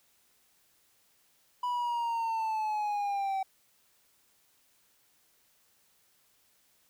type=linear sweep; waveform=triangle; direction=down; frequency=987.8 to 765 Hz; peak=-27 dBFS; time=1.63-3.43 s; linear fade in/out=5 ms; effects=white hiss -68 dBFS RMS until 6.89 s